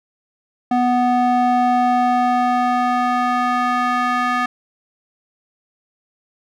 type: tone with band-pass filter sweep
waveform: square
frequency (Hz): 246.9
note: B3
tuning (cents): 0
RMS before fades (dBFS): -17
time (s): 0.71-4.46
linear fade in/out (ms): 5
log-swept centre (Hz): 590 to 1400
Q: 1.9
effects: none